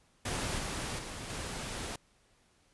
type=noise with level steps; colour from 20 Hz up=pink; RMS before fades=-35 / -37 / -42 / -39 dBFS; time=0.25-1.96 s; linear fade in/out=5 ms; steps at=0.58 / 0.98 / 1.29 s; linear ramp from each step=10 ms; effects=pink hiss -68 dBFS RMS until 2.73 s + resampled to 24000 Hz